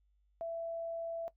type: tone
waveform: sine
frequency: 666 Hz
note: E5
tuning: 18 cents sharp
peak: -36 dBFS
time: 0.41-1.28 s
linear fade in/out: 0 ms
effects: noise-tail reverb RT60 0.1 s tail -17 dB re dry + added 50 Hz sine -69 dBFS peak until 1.36 s